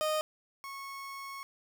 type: tone pair in turn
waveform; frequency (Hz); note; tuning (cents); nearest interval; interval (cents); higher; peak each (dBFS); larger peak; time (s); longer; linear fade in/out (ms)
30% pulse; 618 / 1098.4; D#5 / C#6; -12 / -16; minor seventh; 996; second; -26 / -38; first; 0.01-0.21 / 0.64-1.43; second; 0
effects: none